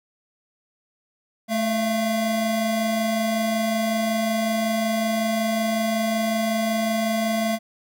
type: tone pair together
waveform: square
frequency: 218.2 / 680 Hz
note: A3 / F5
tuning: -14 / -46 cents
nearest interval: octave + minor sixth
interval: 1968 cents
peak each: -24 / -25 dBFS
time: 1.48-7.59 s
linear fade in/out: 50 ms
effects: none